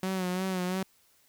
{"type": "tone with vibrato", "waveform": "sawtooth", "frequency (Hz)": 185, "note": "F#3", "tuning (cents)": 0, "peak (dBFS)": -25, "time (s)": [0.03, 0.83], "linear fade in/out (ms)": 2, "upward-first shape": "sine", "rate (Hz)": 2.9, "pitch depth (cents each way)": 48, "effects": ["white hiss -65 dBFS RMS until 1.28 s"]}